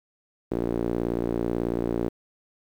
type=tone with band-pass filter; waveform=sawtooth; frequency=58.27 Hz; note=A#1; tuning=in tune; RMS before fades=-27 dBFS; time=0.51-2.09 s; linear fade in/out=10 ms; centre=360 Hz; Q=2.2; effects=9-bit